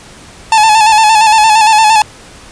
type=tone with vibrato; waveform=45% pulse; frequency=870 Hz; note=A5; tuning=20 cents flat; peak=-4 dBFS; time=0.52-2.02 s; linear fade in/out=2 ms; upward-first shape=square; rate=8.7 Hz; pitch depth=42 cents each way; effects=pink hiss -35 dBFS RMS until 2.51 s + resampled to 22050 Hz